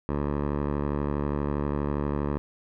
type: tone with low-pass filter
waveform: 10% pulse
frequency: 72.4 Hz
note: D2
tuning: 24 cents flat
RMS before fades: -28 dBFS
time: 0.09-2.38 s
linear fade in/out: 0 ms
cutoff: 1100 Hz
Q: 1
effects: none